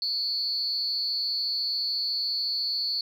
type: tone with amplitude modulation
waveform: sine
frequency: 4435 Hz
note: C#8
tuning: in tune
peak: -21 dBFS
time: 0.02-3.01 s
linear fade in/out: 2 ms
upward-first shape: sine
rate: 266 Hz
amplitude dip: 90%
effects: tanh soft clip ceiling -17 dBFS